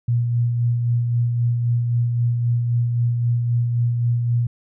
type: tone with tremolo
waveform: sine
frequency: 119.3 Hz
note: A#2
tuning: 41 cents sharp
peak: -15 dBFS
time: 0.08-4.47 s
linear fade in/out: 5 ms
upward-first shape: sine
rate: 3.8 Hz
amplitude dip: 35%
effects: none